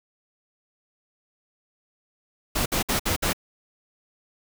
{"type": "noise bursts", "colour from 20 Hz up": "pink", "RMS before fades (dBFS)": -24, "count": 5, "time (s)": [2.55, 3.332], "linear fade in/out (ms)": 10, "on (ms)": 110, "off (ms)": 58, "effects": []}